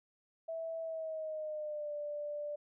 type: tone with pitch glide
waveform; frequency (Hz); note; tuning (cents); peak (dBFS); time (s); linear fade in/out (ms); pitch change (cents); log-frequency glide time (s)
sine; 654 to 589.4; E5 to D5; -14 to +6; -37; 0.48-2.56; 10; -180; 0.81-1.93
effects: none